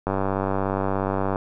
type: click train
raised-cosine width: 1 ms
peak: -10 dBFS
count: 126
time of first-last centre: 0.07-1.359 s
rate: 97 Hz
effects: none